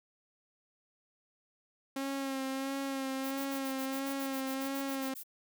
sawtooth tone with vibrato, 270 Hz, C#4, 45 cents flat, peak -30 dBFS, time 1.96-5.14 s, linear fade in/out 5 ms, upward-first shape sine, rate 1.5 Hz, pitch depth 28 cents each way
violet noise bursts, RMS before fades -44 dBFS, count 15, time 3.23-5.237 s, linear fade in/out 20 ms, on 89 ms, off 48 ms
effects none

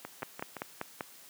two click trains, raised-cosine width 0.5 ms, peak -19 / -24 dBFS, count 5 / 4, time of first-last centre 0.23-1.008 / 0.05-0.567 s, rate 5.14 / 5.8 Hz, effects white hiss -54 dBFS RMS until 1.29 s + high-pass 150 Hz 12 dB/octave

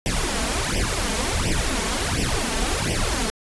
pink noise with flanger, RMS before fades -23 dBFS, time 0.06-3.3 s, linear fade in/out 0 ms, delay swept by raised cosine 0.36 to 4.56 ms, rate 1.4 Hz, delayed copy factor +0.9, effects resampled to 24000 Hz

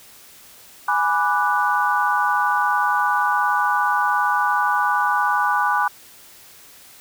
sine chord, G# half-diminished seventh, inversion none, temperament equal, 830.6 / 987.8 / 1174.7 / 1480 Hz, G#5 / B5 / D6 / F#6, 0 / 0 / 0 / 0 cents, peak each -22 dBFS, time 0.88-5.88 s, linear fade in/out 5 ms, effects white hiss -46 dBFS RMS until 7 s

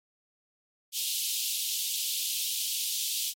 pink high-pass noise, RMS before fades -31 dBFS, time 0.92-3.34 s, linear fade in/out 50 ms, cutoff 2900 Hz, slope 48 dB/octave, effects MP3 64 kbps

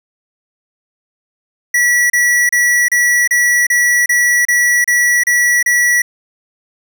square tone bursts, 1942 Hz, B6, 30 cents flat, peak -10 dBFS, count 11, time 1.74-6.02 s, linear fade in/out 5 ms, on 360 ms, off 32 ms, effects none

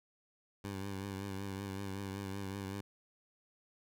15% pulse tone with vibrato, 98 Hz, G2, in tune, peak -33 dBFS, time 0.64-2.81 s, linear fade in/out 5 ms, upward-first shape triangle, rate 5.3 Hz, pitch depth 55 cents each way, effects none

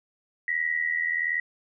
sine tone pair together, 1894.5 / 1975.5 Hz, A#6 / B6, +27 / 0 cents, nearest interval minor second, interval 73 cents, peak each -27 dBFS, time 0.48-1.4 s, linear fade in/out 2 ms, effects none

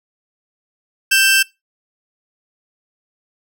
sawtooth tone pair together, 1568.1 / 2662 Hz, G6 / E7, 0 / +16 cents, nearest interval major sixth, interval 916 cents, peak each -10 dBFS, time 1.11-1.43 s, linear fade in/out 10 ms, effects noise-tail reverb RT60 0.2 s tail -21 dB re dry

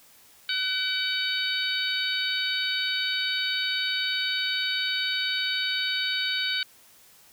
harmonic tone with a mistuned harmonic, 752 Hz, F#5, 28 cents sharp, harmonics 2 / 3 / 4 / 5 / 6, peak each -31 / -33 / -31 / -30 / -32 dBFS, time 0.49-6.63 s, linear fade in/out 2 ms, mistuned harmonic 3, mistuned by +33 cents, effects white hiss -55 dBFS RMS until 7.32 s

